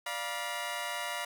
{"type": "chord", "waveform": "15% pulse", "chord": "B diminished", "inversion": "first", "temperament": "equal with one note detuned", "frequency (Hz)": [587.3, 698.5, 964.1], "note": ["D5", "F5", "B5"], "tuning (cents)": [0, 0, -42], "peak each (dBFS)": [-34, -32, -31], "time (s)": [0.06, 1.25], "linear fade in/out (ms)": 5, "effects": []}